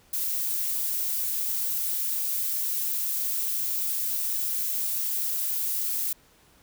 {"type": "noise", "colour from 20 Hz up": "violet", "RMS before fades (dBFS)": -28, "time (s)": [0.13, 6.13], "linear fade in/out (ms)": 5, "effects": ["pink hiss -59 dBFS RMS until 6.62 s"]}